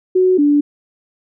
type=tone pair in turn; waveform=sine; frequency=370 / 291.1 Hz; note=F#4 / D4; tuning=0 / -15 cents; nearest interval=major third; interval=415 cents; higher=first; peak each=-9 dBFS; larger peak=neither; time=0.15-0.38 / 0.38-0.61 s; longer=neither; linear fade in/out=10 ms; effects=none